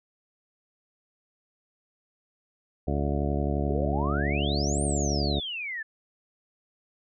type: harmonic tone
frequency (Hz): 71.6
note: D2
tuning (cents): -43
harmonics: 1 / 2 / 3 / 4 / 5 / 6 / 8 / 9 / 10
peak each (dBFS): -28 / -31 / -33 / -34 / -35 / -36 / -37 / -38 / -38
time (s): 2.87-5.4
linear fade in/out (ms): 10
type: exponential two-way sweep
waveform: sine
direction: up then down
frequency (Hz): 379.2 to 9160 to 1708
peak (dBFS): -31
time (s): 3.69-5.83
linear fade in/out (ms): 10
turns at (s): 4.83
effects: none